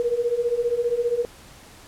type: beating tone pair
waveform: sine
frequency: 466.9 / 481.9 Hz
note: A#4 / B4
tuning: +3 / -43 cents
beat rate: 15 Hz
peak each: -25 / -22 dBFS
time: 0-1.25 s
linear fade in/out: 0 ms
effects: pink hiss -47 dBFS RMS until 1.87 s + low-pass 12000 Hz 12 dB/octave